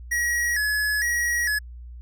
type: tone with vibrato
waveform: square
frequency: 1800 Hz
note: A6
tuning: 39 cents sharp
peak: -22 dBFS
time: 0.11-1.59 s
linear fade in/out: 10 ms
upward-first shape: square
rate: 1.1 Hz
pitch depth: 100 cents each way
effects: added 60 Hz sine -37 dBFS peak until 2.01 s